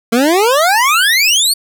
25% pulse exponential sweep, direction up, 222.3 to 4587 Hz, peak -5 dBFS, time 0.12-1.54 s, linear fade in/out 10 ms, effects none

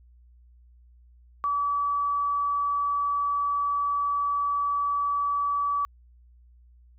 sine tone, 1147 Hz, D6, 41 cents flat, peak -23 dBFS, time 1.44-5.85 s, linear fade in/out 0 ms, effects added 60 Hz sine -52 dBFS peak until 6.98 s

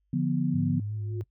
sine chord, B diminished, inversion first, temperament equal with one note detuned, 146.83 / 174.61 / 245.1 Hz, D3 / F3 / B3, 0 / 0 / -13 cents, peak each -28 dBFS, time 0.13-0.8 s, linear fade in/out 5 ms
sine tone with vibrato, 105.2 Hz, G#2, 23 cents sharp, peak -30 dBFS, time 0.53-1.24 s, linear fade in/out 20 ms, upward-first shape sine, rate 5.4 Hz, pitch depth 29 cents each way
sine tone with exponential growth, 357.1 Hz, F4, 39 cents sharp, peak -33 dBFS, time 0.83-1.21 s, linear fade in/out 0 ms, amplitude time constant 81 ms
effects noise-tail reverb RT60 0.1 s tail -23 dB re dry + added 50 Hz sine -70 dBFS peak until 1.3 s

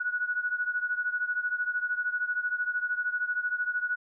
sine beating tone pair, 1463 / 1476 Hz, F#6 / F#6, -20 / -5 cents, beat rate 13 Hz, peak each -29 / -32 dBFS, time 0-3.96 s, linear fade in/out 10 ms, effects none

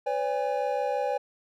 triangle tone cluster, 505 / 571 / 814 Hz, B4 / D5 / G#5, +39 / -49 / -35 cents, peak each -28 dBFS, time 0.06-1.18 s, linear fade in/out 10 ms, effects none

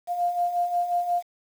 sine beating tone pair, 698.5 / 704.1 Hz, F5 / F5, 0 / +14 cents, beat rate 5.6 Hz, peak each -30 / -23 dBFS, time 0.07-1.23 s, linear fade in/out 50 ms, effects 8-bit

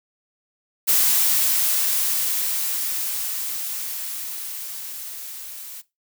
blue noise with level ramp, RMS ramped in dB -17 to -37 dBFS, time 0.87-5.82 s, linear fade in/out 20 ms, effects noise-tail reverb RT60 0.2 s tail -17 dB re dry

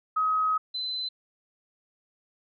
sine tone pair in turn, 1268 / 4040 Hz, D#6 / B7, +32 / +39 cents, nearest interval octave + minor sixth, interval 2007 cents, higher second, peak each -22 / -29 dBFS, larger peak first, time 0.16-0.58 / 0.74-1.09 s, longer first, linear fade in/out 10 ms, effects none

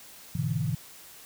sine chord, E dominant seventh, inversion first, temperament equal, 103.83 / 123.47 / 146.83 / 164.81 Hz, G#2 / B2 / D3 / E3, 0 / 0 / 0 / 0 cents, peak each -34 / -31 / -31 / -31 dBFS, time 0.35-0.75 s, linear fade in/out 5 ms, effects white hiss -49 dBFS RMS until 1.25 s

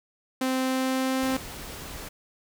sawtooth tone with pitch glide, 260 to 262.6 Hz, C4 to C4, -11 to +6 cents, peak -20 dBFS, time 0.41-1.37 s, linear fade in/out 5 ms, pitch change +17 cents, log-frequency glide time 0.6-1.24 s
pink noise, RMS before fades -39 dBFS, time 1.22-2.09 s, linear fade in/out 10 ms
effects none

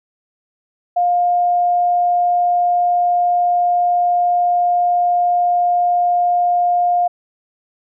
sine tone, 707 Hz, F5, 21 cents sharp, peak -12 dBFS, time 0.96-7.08 s, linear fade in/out 10 ms, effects none

